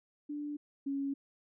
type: tone pair in turn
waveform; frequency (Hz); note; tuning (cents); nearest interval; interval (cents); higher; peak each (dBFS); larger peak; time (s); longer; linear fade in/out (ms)
sine; 293.7 / 277; D4 / C#4; 0 / -1; minor second; 101; first; -36 / -32; second; 0.29-0.57 / 0.86-1.14; neither; 10
effects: none